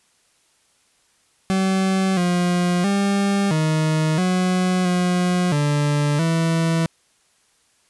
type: tone with pitch steps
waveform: 40% pulse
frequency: 190.5 / 177.2 / 199.2 / 156.5 / 183.2 / 179.4 / 146.5 / 164.3 Hz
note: G3 / F3 / G3 / D#3 / F#3 / F3 / D3 / E3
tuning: -49 / +25 / +28 / +10 / -17 / +47 / -4 / -5 cents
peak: -16 dBFS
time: 1.5-6.86 s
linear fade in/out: 0 ms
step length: 670 ms
effects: white hiss -61 dBFS RMS until 7.89 s + resampled to 24000 Hz